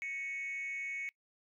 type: tone with frequency modulation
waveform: sine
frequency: 2217 Hz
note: C#7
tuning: in tune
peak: -35 dBFS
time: 0.02-1.09 s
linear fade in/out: 0 ms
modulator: 303 Hz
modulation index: 0.45
effects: noise-tail reverb RT60 0.1 s tail -25 dB re dry + tanh soft clip ceiling -34 dBFS